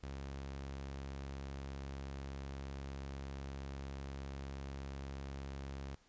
sawtooth tone, 68.4 Hz, C#2, 23 cents flat, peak -39 dBFS, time 0.03-5.95 s, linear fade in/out 0 ms, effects pink hiss -69 dBFS RMS until 6.08 s + resampled to 16000 Hz

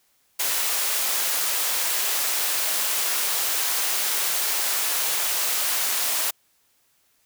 white high-pass noise, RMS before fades -24 dBFS, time 0.39-6.31 s, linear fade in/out 10 ms, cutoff 520 Hz, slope 12 dB/octave, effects white hiss -65 dBFS RMS until 7.25 s

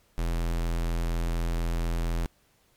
square tone, 42.1 Hz, E1, 37 cents sharp, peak -26 dBFS, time 0.18-2.26 s, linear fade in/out 0 ms, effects pink hiss -65 dBFS RMS until 2.76 s + MP3 96 kbps

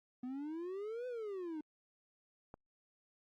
triangle exponential two-way sweep, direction up then down, 245.1 to 509 to 298.4 Hz, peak -38 dBFS, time 0.23-1.61 s, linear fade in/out 5 ms, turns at 1.07 s
click, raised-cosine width 1 ms, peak -36 dBFS, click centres 2.541 s
effects Opus 48 kbps

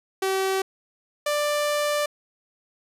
sawtooth tone pair in turn, 383.3 / 590.1 Hz, G4 / D5, -39 / +8 cents, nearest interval perfect fifth, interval 747 cents, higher second, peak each -18 dBFS, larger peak neither, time 0.22-0.62 / 1.26-2.06 s, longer second, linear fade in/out 5 ms, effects resampled to 32000 Hz

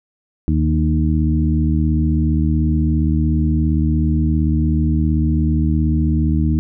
harmonic tone with a mistuned harmonic, 77.2 Hz, D#2, 13 cents flat, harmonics 1 / 2 / 3 / 4, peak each -16 / -19 / -21 / -22 dBFS, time 0.48-6.59 s, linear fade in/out 0 ms, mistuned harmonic 2, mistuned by +17 cents, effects none

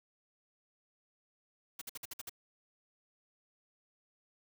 white noise bursts, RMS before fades -43 dBFS, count 7, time 1.79-2.295 s, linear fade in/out 5 ms, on 25 ms, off 55 ms, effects none

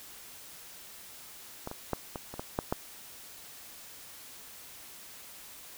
clicks, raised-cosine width 1 ms, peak -22 / -25 / -15 / -22 / -26 / -21 / -14 / -14 dBFS, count 8, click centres 1.674 / 1.714 / 1.933 / 2.158 / 2.34 / 2.395 / 2.589 / 2.725 s, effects white hiss -49 dBFS RMS until 5.77 s

